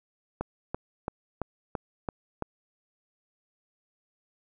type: click train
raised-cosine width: 1 ms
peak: -16 dBFS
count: 7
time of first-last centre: 0.41-2.423 s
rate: 2.98 Hz
effects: none